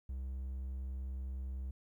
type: tone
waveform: triangle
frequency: 65.41 Hz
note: C2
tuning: in tune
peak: -36 dBFS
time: 0.09-1.71 s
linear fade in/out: 5 ms
effects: 13-bit